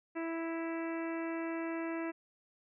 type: harmonic tone with a mistuned harmonic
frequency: 329.5 Hz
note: E4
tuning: 1 cent flat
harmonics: 1 / 2 / 3 / 4 / 5 / 6 / 7 / 8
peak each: -36 / -43 / -47 / -49 / -49 / -49 / -52 / -53 dBFS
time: 0.15-2.12 s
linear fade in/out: 20 ms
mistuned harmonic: 8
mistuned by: +16 cents
effects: none